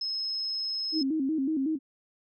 sine tone, 5170 Hz, E8, 34 cents flat, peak -29 dBFS, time 0.01-1.03 s, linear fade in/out 5 ms
sine tone with vibrato, 291 Hz, D4, 16 cents flat, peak -25 dBFS, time 0.92-1.79 s, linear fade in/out 50 ms, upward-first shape square, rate 5.4 Hz, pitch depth 140 cents each way
effects none

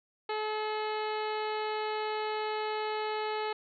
harmonic tone, 429.3 Hz, A4, 43 cents flat, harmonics 1 / 2 / 3 / 4 / 5 / 6 / 7 / 8 / 9 / 10, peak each -34 / -35 / -41 / -45 / -44 / -47 / -47 / -53 / -49 / -49 dBFS, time 0.29-3.53 s, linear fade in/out 5 ms, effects none

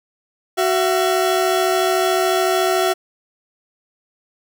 30% pulse tone pair together, 372.9 / 672 Hz, F#4 / E5, +14 / +33 cents, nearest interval minor seventh, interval 1019 cents, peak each -15 / -16 dBFS, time 0.57-2.94 s, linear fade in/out 20 ms, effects none

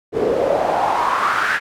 pink noise with band-pass filter sweep, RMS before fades -18 dBFS, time 0.12-1.6 s, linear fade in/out 50 ms, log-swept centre 390 to 1700 Hz, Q 4.9, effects none

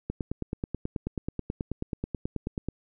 click train, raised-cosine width 3 ms, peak -17 dBFS, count 25, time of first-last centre 0.1-2.686 s, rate 9.28 Hz, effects none

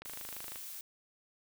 click train, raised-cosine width 0.3 ms, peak -29 dBFS, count 15, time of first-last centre 0.02-0.558 s, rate 26 Hz
blue noise, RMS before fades -45 dBFS, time 0.05-0.81 s, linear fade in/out 2 ms
effects none

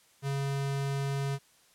square tone, 138.59 Hz, C#3, in tune, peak -30 dBFS, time 0.22-1.39 s, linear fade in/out 50 ms, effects white hiss -63 dBFS RMS until 1.74 s + low-pass 11000 Hz 12 dB/octave

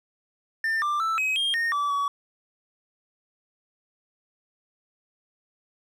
triangle tone with pitch steps, 1795 / 1184 / 1323 / 2539 / 3218 / 1845 / 1155 / 1133 Hz, A6 / D6 / E6 / D#7 / G7 / A#6 / D6 / C#6, +34 / +14 / +6 / +34 / +45 / -18 / -29 / +37 cents, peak -21 dBFS, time 0.64-2.08 s, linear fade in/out 2 ms, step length 180 ms, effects none

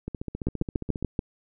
two click trains, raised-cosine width 3 ms, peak -12 / -19 dBFS, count 6 / 15, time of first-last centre 0.47-1.192 / 0.08-1.026 s, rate 6.93 / 14.8 Hz, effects none

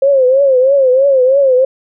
sine tone with vibrato, 532 Hz, C5, 29 cents sharp, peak -6 dBFS, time 0.02-1.65 s, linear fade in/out 5 ms, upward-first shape triangle, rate 3.1 Hz, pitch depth 120 cents each way, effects none

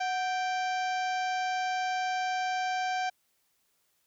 harmonic tone with a mistuned harmonic, 784 Hz, G5, in tune, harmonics 1 / 2 / 3 / 4 / 5 / 6 / 7 / 8 / 9, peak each -29 / -36 / -40 / -45 / -49 / -48 / -48 / -50 / -58 dBFS, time 0-3.1 s, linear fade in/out 10 ms, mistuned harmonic 1, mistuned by -100 cents, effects white hiss -73 dBFS RMS until 4.06 s

